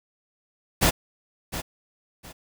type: noise with echo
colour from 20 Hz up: pink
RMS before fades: -19 dBFS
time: 0.81-0.91 s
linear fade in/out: 20 ms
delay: 710 ms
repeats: 2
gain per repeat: -12 dB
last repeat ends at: 2.33 s
effects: none